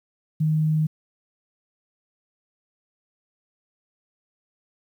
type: tone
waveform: sine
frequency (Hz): 155.56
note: D#3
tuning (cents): 0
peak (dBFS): -18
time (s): 0.4-0.87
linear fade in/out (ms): 10
effects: 9-bit